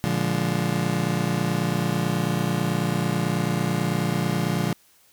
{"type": "chord", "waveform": "35% pulse", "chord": "Bb dominant seventh", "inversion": "none", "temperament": "just", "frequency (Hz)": [116.54, 145.68, 174.81, 209.8], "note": ["Bb2", "D3", "F3", "Ab3"], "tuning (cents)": [0, -14, 2, 18], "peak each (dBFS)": [-28, -25, -24, -28], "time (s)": [0.04, 4.73], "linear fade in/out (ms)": 0, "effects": ["white hiss -58 dBFS RMS until 5.12 s"]}